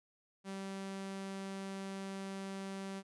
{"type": "tone", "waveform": "sawtooth", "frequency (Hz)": 194.1, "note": "G3", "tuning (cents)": -17, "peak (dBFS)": -37, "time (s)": [0.44, 3.03], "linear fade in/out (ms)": 50, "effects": ["resampled to 24000 Hz"]}